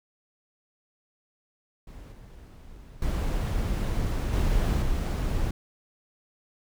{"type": "noise with level steps", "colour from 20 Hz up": "brown", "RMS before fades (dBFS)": [-43, -46, -27, -24, -27], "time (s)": [1.87, 5.51], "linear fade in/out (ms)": 5, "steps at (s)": [2.12, 3.02, 4.33, 4.82], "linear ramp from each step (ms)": 2, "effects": []}